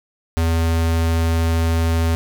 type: tone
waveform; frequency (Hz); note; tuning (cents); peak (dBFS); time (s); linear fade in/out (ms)
square; 82.41; E2; 0; -16; 0.37-2.15; 0
effects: none